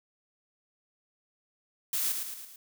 blue noise with echo, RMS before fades -30 dBFS, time 1.93-2.12 s, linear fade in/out 2 ms, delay 110 ms, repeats 4, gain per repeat -5 dB, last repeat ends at 2.56 s, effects none

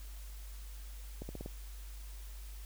accelerating click train, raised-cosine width 2 ms, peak -29 dBFS, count 5, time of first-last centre 1.22-1.461 s, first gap 70 ms, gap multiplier 0.9, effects added 50 Hz sine -44 dBFS peak until 2.65 s + white hiss -57 dBFS RMS until 2.65 s

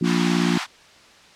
harmonic tone, 58.6 Hz, A#1, 10 cents sharp, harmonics 3 / 4 / 5 / 6, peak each -21 / -23 / -25 / -27 dBFS, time 0.01-0.58 s, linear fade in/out 5 ms
pink high-pass noise, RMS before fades -26 dBFS, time 0.03-0.67 s, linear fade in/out 50 ms, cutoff 740 Hz, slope 48 dB/octave
effects white hiss -49 dBFS RMS until 1.35 s + low-pass 5000 Hz 12 dB/octave

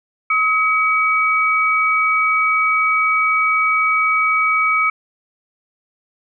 sine tone pair together, 1274 / 2270 Hz, D#6 / C#7, +41 / +41 cents, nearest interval minor seventh, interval 1000 cents, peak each -16 / -16 dBFS, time 0.3-4.9 s, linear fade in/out 5 ms, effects none

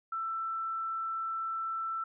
sine tone, 1332 Hz, E6, 18 cents sharp, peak -32 dBFS, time 0.12-2.04 s, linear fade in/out 5 ms, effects none

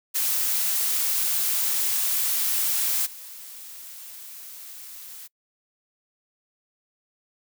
blue noise with level steps, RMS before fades -24 / -41 dBFS, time 0.14-5.28 s, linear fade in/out 20 ms, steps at 3.05 s, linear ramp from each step 20 ms, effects noise-tail reverb RT60 0.1 s tail -25 dB re dry

